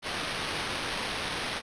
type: noise with sample-and-hold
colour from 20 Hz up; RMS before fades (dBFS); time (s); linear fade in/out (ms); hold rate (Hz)
blue; -33; 0.02-1.62; 50; 7350
effects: resampled to 22050 Hz